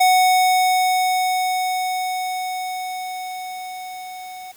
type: tone with level ramp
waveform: square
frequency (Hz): 740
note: F#5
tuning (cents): 0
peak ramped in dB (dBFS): -12 to -34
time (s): 0-4.52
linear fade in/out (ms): 10
effects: white hiss -49 dBFS RMS until 4.56 s